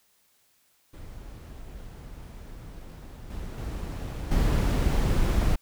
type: noise with level steps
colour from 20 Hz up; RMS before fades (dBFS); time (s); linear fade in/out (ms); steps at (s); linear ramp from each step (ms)
brown; -42 / -36 / -33 / -23; 0.93-5.56; 10; 3.3 / 3.58 / 4.31; 5
effects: white hiss -66 dBFS RMS until 5.61 s